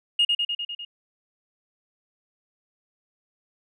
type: tone with echo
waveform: sine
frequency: 2854 Hz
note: F7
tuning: 37 cents sharp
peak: -15 dBFS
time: 0.19-0.25 s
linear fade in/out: 5 ms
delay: 100 ms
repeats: 6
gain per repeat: -3 dB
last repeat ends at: 0.85 s
effects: tanh soft clip ceiling -13 dBFS